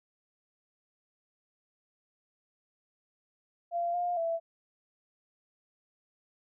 sine tone with pitch steps, 689 / 706 / 665 Hz, F5 / F5 / E5, -24 / +19 / +15 cents, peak -28 dBFS, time 3.71-4.4 s, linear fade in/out 50 ms, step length 230 ms, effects none

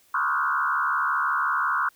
sine tone with frequency modulation, 1263 Hz, D#6, 26 cents sharp, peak -21 dBFS, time 0.14-1.89 s, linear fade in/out 5 ms, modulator 72.8 Hz, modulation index 3.4, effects white hiss -60 dBFS RMS until 1.95 s

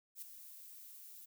violet noise with ADSR envelope, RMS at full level -45 dBFS, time 0.15-1.26 s, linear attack 67 ms, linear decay 14 ms, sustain -9 dB, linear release 15 ms, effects none

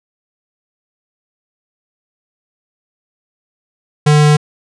square tone, 149.6 Hz, D3, 32 cents sharp, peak -7 dBFS, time 4.06-4.37 s, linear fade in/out 10 ms, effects resampled to 22050 Hz

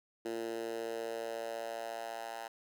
10% pulse tone with high-pass filter sweep, 114.5 Hz, A#2, 31 cents flat, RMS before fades -40 dBFS, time 0.25-2.48 s, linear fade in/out 5 ms, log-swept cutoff 340 to 840 Hz, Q 2.9, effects none

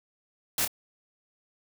white noise with echo, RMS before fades -27 dBFS, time 0.58-0.65 s, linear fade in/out 2 ms, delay 27 ms, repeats 1, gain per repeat -6 dB, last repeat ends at 0.677 s, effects none

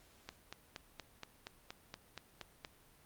click train, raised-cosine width 0.2 ms, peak -27 dBFS, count 11, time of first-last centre 0.29-2.648 s, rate 4.24 Hz, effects pink hiss -65 dBFS RMS until 3.05 s + Opus 48 kbps

